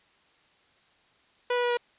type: tone with pitch steps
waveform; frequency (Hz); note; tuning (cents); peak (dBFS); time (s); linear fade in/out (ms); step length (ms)
sawtooth; 490.6 / 487.5 / 484.4 / 481.3; B4 / B4 / B4 / B4; -12 / -23 / -34 / -45; -20; 1.5-1.772; 5; 68
effects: white hiss -63 dBFS RMS until 1.98 s + resampled to 8000 Hz